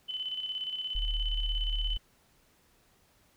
sine tone with tremolo, 3026 Hz, F#7, 38 cents sharp, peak -31 dBFS, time 0.08-1.98 s, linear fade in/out 20 ms, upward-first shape square, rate 17 Hz, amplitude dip 50%
sine tone, 37.29 Hz, D1, 27 cents sharp, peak -29 dBFS, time 0.95-1.97 s, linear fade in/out 0 ms
effects pink hiss -66 dBFS RMS until 3.36 s

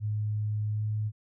sine tone with pitch glide, 106 to 106.98 Hz, G#2 to A2, +36 to -48 cents, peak -27 dBFS, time 0-1.12 s, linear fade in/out 50 ms, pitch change +16 cents, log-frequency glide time 0.71-0.83 s, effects none

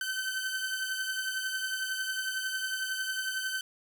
sawtooth beating tone pair, 1531 / 1542 Hz, G6 / G6, -41 / -29 cents, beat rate 11 Hz, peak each -29 / -34 dBFS, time 0.01-3.61 s, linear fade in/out 2 ms, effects none

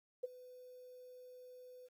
sine tone with ADSR envelope, 501 Hz, B4, 25 cents sharp, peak -34 dBFS, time 0.23-1.89 s, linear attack 11 ms, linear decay 22 ms, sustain -19 dB, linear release 33 ms, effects 12-bit

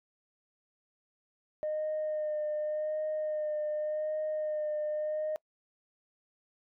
sine tone with vibrato, 611 Hz, D#5, 32 cents flat, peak -29 dBFS, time 1.63-5.36 s, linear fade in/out 0 ms, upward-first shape sine, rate 0.87 Hz, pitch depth 19 cents each way, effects noise-tail reverb RT60 0.1 s tail -25 dB re dry + tanh soft clip ceiling -27 dBFS

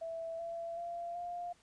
sine tone with pitch steps, 659.3 / 673.2 / 687.3 / 701.7 Hz, E5 / E5 / F5 / F5, 0 / +36 / -28 / +8 cents, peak -38 dBFS, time 0.01-1.53 s, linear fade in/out 10 ms, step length 380 ms, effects pink hiss -67 dBFS RMS until 1.62 s + resampled to 22050 Hz

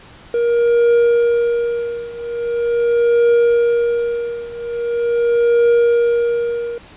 triangle tone with tremolo, 472 Hz, A#4, 22 cents sharp, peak -7 dBFS, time 0.34-6.78 s, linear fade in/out 2 ms, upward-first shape triangle, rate 0.42 Hz, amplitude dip 90%, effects pink hiss -42 dBFS RMS until 6.96 s + resampled to 8000 Hz

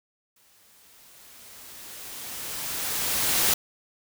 white noise with exponential growth, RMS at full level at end -21 dBFS, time 0.36-3.54 s, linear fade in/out 5 ms, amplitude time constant 690 ms, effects none

